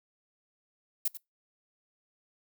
violet noise with echo, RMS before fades -28 dBFS, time 1.05-1.08 s, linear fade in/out 5 ms, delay 93 ms, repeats 1, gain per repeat -13 dB, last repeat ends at 1.173 s, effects noise-tail reverb RT60 0.2 s tail -24 dB re dry

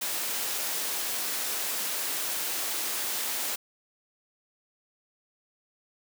white high-pass noise, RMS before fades -31 dBFS, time 0.01-3.56 s, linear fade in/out 10 ms, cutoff 270 Hz, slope 12 dB/octave, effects none

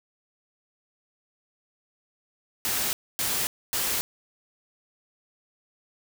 white noise bursts, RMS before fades -27 dBFS, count 3, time 2.65-4.01 s, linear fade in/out 0 ms, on 280 ms, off 260 ms, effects none

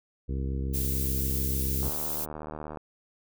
harmonic tone, 66.9 Hz, C2, 39 cents sharp, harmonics 1 / 2 / 3 / 4 / 5 / 6 / 7, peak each -29 / -35 / -39 / -41 / -43 / -45 / -46 dBFS, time 0.28-1.9 s, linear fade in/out 20 ms
violet noise, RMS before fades -32 dBFS, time 0.73-2.26 s, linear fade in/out 20 ms
click train, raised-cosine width 1 ms, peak -24 dBFS, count 73, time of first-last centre 1.83-2.772 s, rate 76.4 Hz
effects none

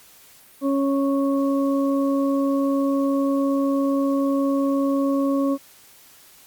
harmonic tone, 276.1 Hz, C#4, 7 cents flat, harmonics 1 / 2 / 4, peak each -19 / -25 / -31 dBFS, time 0.61-5.58 s, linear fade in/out 50 ms, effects white hiss -50 dBFS RMS until 6.46 s + Opus 48 kbps

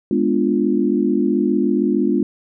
sine chord, G# diminished seventh, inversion none, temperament equal, 207.7 / 246.9 / 293.7 / 349.2 Hz, G#3 / B3 / D4 / F4, 0 / 0 / 0 / 0 cents, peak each -20 dBFS, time 0.11-2.23 s, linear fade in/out 2 ms, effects none

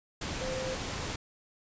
sine tone in noise, 519 Hz, C5, 14 cents flat, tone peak -34 dBFS, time 0.41-0.75 s, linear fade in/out 5 ms, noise pink, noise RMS -36 dBFS, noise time 0.21-1.16 s, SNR -1 dB, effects resampled to 16000 Hz

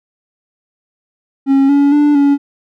triangle tone with pitch steps, 272.6 / 283.2 / 293.4 / 282.8 Hz, C#4 / C#4 / D4 / C#4, -29 / +37 / -2 / +35 cents, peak -5 dBFS, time 1.46-2.38 s, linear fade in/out 50 ms, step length 230 ms, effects none

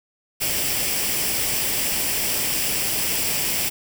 white noise with comb filter, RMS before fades -23 dBFS, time 0.4-3.7 s, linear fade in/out 20 ms, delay 0.38 ms, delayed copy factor +0.5, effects none

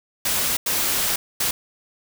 white noise bursts at uneven times, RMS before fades -22 dBFS, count 3, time 0.25-0.57 / 0.66-1.16 / 1.4-1.51 s, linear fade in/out 5 ms, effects none

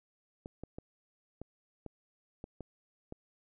clicks, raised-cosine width 2 ms, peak -29 dBFS, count 8, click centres 0.459 / 0.636 / 0.785 / 1.416 / 1.863 / 2.441 / 2.607 / 3.124 s, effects none

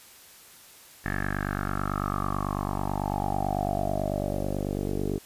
10% pulse tone with low-pass filter sweep, 49.07 Hz, G1, 2 cents sharp, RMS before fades -29 dBFS, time 1.04-5.19 s, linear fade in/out 20 ms, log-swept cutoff 1800 to 420 Hz, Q 7.4, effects white hiss -51 dBFS RMS until 5.25 s + resampled to 32000 Hz

